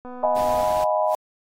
click train, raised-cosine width 1 ms, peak -25 dBFS, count 147, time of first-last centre 0.05-0.636 s, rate 249 Hz
sine chord, F half-diminished seventh, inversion third, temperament equal with one note detuned, 622.3 / 716.8 / 830.6 / 987.8 Hz, Eb5 / F5 / Ab5 / Cb6, 0 / +45 / 0 / 0 cents, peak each -21 / -26 / -26 / -25 dBFS, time 0.23-1.15 s, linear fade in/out 2 ms
pink noise, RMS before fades -37 dBFS, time 0.36-0.84 s, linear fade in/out 2 ms
white noise with exponential growth, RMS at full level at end -38 dBFS, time 1.02-1.15 s, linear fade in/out 0 ms, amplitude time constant 28 ms
effects AAC 48 kbps

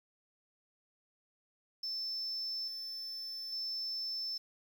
triangle tone with tremolo, 5290 Hz, E8, 5 cents sharp, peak -33 dBFS, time 1.83-4.38 s, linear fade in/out 5 ms, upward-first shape square, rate 0.59 Hz, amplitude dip 45%, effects tanh soft clip ceiling -33 dBFS + 10-bit

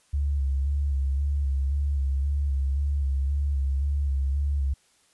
sine tone with vibrato, 69.6 Hz, C#2, 8 cents sharp, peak -22 dBFS, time 0.13-4.74 s, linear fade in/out 10 ms, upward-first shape square, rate 1.9 Hz, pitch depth 39 cents each way, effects white hiss -63 dBFS RMS until 5.13 s + resampled to 24000 Hz

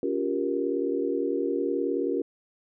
sine chord, G half-diminished seventh, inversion second, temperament just, 282.2 / 352.8 / 392 / 470.4 Hz, Db4 / F4 / G4 / Bb4, +31 / +18 / 0 / +16 cents, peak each -30 dBFS, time 0.03-2.22 s, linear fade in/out 2 ms, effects none

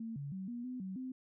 sine tone with pitch steps, 226.3 / 141.6 / 189.6 / 239.4 / 252.5 / 189.2 / 257.8 Hz, A3 / C#3 / F#3 / A#3 / B3 / F#3 / C4, +49 / +37 / +43 / +46 / +39 / +39 / -26 cents, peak -39 dBFS, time 0-1.12 s, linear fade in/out 5 ms, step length 160 ms, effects none

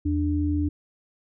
sine tone pair together, 82.41 / 295.4 Hz, E2 / D4, 0 / +10 cents, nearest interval octave + minor seventh, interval 2210 cents, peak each -24 dBFS, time 0.05-0.69 s, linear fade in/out 10 ms, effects none

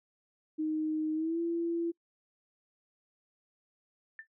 sine tone with pitch glide, 311.1 to 337.3 Hz, D#4 to E4, 0 to +40 cents, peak -29 dBFS, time 0.58-1.92 s, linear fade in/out 20 ms, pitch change +140 cents, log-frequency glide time 1.14-1.4 s
sine tone with exponential decay, 1780 Hz, A6, 20 cents sharp, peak -38 dBFS, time 4.19-4.27 s, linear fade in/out 1 ms, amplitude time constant 17 ms
effects noise-tail reverb RT60 0.1 s tail -26 dB re dry

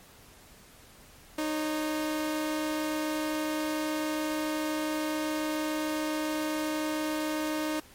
sawtooth tone pair together, 308.1 / 549 Hz, D#4 / C#5, -17 / -17 cents, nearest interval minor seventh, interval 1000 cents, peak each -25 / -35 dBFS, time 1.38-7.8 s, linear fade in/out 5 ms, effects pink hiss -54 dBFS RMS until 7.94 s + MP3 64 kbps

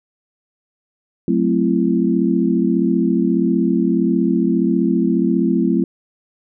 sine chord, F# half-diminished seventh, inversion none, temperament equal with one note detuned, 185 / 220 / 261.6 / 336.2 Hz, F#3 / A3 / C4 / E4, 0 / 0 / 0 / +34 cents, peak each -19 dBFS, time 1.28-5.84 s, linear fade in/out 2 ms, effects none

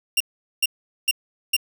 sawtooth tone bursts, 2781 Hz, F7, 8 cents flat, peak -13 dBFS, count 4, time 0.17-1.566 s, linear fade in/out 5 ms, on 34 ms, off 420 ms, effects none

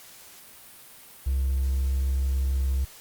triangle tone with hard clipping, 66.5 Hz, C2, 29 cents sharp, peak -22 dBFS, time 1.26-2.85 s, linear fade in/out 10 ms, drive 3 dB, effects white hiss -48 dBFS RMS until 3 s + Opus 48 kbps

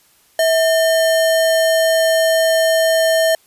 sine tone with sample-and-hold, 649 Hz, E5, 27 cents flat, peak -11 dBFS, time 0.39-3.35 s, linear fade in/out 2 ms, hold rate 2450 Hz, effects white hiss -54 dBFS RMS until 3.46 s + resampled to 32000 Hz

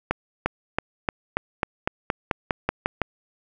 accelerating click train, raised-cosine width 0.5 ms, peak -6 dBFS, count 13, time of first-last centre 0.11-3.017 s, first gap 350 ms, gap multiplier 0.93, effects none

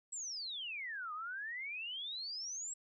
sine exponential two-way sweep, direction down then up, 7902 to 1200 to 7780 Hz, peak -40 dBFS, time 0.12-2.74 s, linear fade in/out 10 ms, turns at 1.13 s, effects none

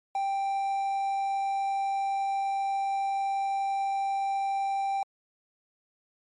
triangle tone with quantisation, 786 Hz, G5, 4 cents sharp, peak -24 dBFS, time 0.15-5.03 s, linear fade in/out 2 ms, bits 9, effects MP3 48 kbps

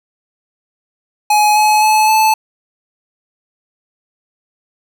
square tone with pitch steps, 842 / 851.8 / 861.7 / 871.7 Hz, G#5 / G#5 / A5 / A5, +24 / +44 / -36 / -16 cents, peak -9 dBFS, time 1.3-2.34 s, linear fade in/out 5 ms, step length 260 ms, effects none

